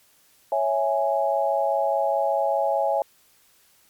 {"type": "chord", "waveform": "sine", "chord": "C# minor", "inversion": "none", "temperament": "equal", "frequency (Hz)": [554.4, 659.3, 830.6], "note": ["C#5", "E5", "G#5"], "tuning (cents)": [0, 0, 0], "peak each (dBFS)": -24, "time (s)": [0.52, 3.02], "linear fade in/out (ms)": 2, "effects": ["white hiss -59 dBFS RMS until 3.89 s", "MP3 96 kbps"]}